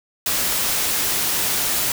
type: noise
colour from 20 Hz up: white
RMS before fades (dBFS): -21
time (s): 0.26-1.92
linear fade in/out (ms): 2
effects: none